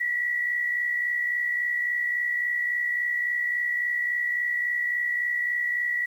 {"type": "tone pair together", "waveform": "sine", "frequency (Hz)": [1935.4, 1999], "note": ["B6", "B6"], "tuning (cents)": [-36, 20], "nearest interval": "minor second", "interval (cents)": 56, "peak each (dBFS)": [-24, -34], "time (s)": [0, 6.06], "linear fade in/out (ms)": 10, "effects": ["9-bit"]}